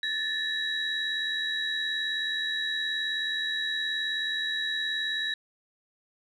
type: tone cluster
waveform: sine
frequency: 1738 / 1817 / 3874 Hz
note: A6 / A#6 / B7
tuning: -22 / -45 / -34 cents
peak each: -31 / -35 / -29 dBFS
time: 0.03-5.34 s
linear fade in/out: 2 ms
effects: tanh soft clip ceiling -21 dBFS